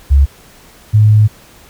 sine tone pair in turn, 69.3 / 106.84 Hz, C#2 / G#2, 0 / +50 cents, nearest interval perfect fifth, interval 750 cents, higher second, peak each -4 dBFS, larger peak neither, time 0.1-0.26 / 0.93-1.28 s, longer second, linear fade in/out 20 ms, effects pink hiss -42 dBFS RMS until 1.69 s

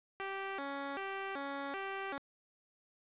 10% pulse tone with vibrato, 329.6 Hz, E4, in tune, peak -30 dBFS, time 0.2-2.18 s, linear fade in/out 0 ms, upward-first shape square, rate 1.3 Hz, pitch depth 290 cents each way, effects resampled to 8000 Hz + 10-bit

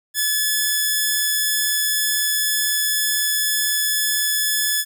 5% pulse tone, 1718 Hz, A6, 42 cents flat, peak -7 dBFS, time 0.14-4.85 s, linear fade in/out 50 ms, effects none

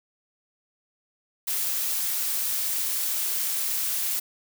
blue noise, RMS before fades -27 dBFS, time 1.47-4.2 s, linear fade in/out 10 ms, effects none

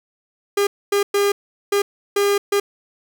45% pulse tone bursts at uneven times, 403.9 Hz, G#4, 48 cents flat, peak -15 dBFS, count 6, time 0.57-0.67 / 0.92-1.03 / 1.14-1.32 / 1.72-1.82 / 2.16-2.38 / 2.52-2.6 s, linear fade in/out 5 ms, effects none

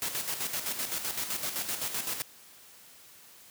white noise with tremolo, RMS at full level -32 dBFS, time 0.02-2.22 s, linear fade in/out 0 ms, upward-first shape square, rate 7.8 Hz, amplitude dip 55%, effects white hiss -54 dBFS RMS until 3.5 s + high-pass 80 Hz 12 dB/octave

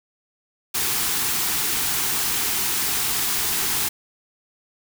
white band-stop noise, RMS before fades -23 dBFS, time 0.74-3.89 s, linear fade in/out 10 ms, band 480 to 700 Hz, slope 96 dB/octave, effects none

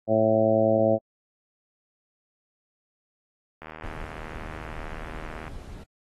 harmonic tone, 110 Hz, A2, in tune, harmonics 1 / 2 / 3 / 4 / 5 / 6 / 7, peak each -30 / -27 / -28 / -31 / -22 / -23 / -33 dBFS, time 0.07-0.99 s, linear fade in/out 50 ms
click train, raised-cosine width 0.5 ms, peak -24 dBFS, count 147, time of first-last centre 3.62-5.48 s, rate 78.5 Hz
brown noise, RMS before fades -39 dBFS, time 3.83-5.84 s, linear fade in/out 10 ms
effects AAC 32 kbps

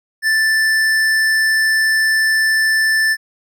sine tone with tanh clipping, 1763 Hz, A6, 3 cents sharp, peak -14 dBFS, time 0.22-3.17 s, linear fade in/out 50 ms, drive 16 dB, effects none

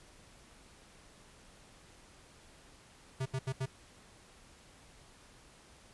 square tone bursts, 131.9 Hz, C3, 14 cents sharp, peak -33 dBFS, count 4, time 3.2-3.66 s, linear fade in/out 10 ms, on 58 ms, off 76 ms, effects pink hiss -59 dBFS RMS until 5.93 s + resampled to 24000 Hz

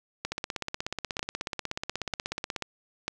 two click trains, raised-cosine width 0.2 ms, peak -13 / -14 dBFS, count 4 / 39, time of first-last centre 0.25-3.08 / 0.32-2.623 s, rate 1.06 / 16.5 Hz, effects none

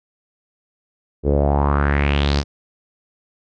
sawtooth tone with low-pass filter sweep, 71.3 Hz, C#2, 49 cents sharp, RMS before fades -17 dBFS, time 1.23-2.44 s, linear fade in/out 50 ms, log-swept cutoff 410 to 5400 Hz, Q 4, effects none

